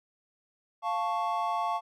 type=chord; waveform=triangle; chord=F augmented; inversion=none; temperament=equal; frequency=698.5 / 880 / 1108.7 Hz; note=F5 / A5 / C#6; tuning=0 / 0 / 0 cents; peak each=-30 dBFS; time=0.82-1.81 s; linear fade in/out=50 ms; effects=none